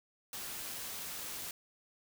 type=noise with amplitude modulation; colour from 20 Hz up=white; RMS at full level=-41 dBFS; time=0.33-1.51 s; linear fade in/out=2 ms; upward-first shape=sine; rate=200 Hz; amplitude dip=30%; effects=none